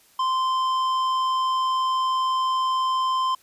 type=tone with tanh clipping; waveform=triangle; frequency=1039 Hz; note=C6; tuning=12 cents flat; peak=-22 dBFS; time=0.19-3.35 s; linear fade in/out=5 ms; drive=14 dB; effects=white hiss -57 dBFS RMS until 3.42 s + resampled to 32000 Hz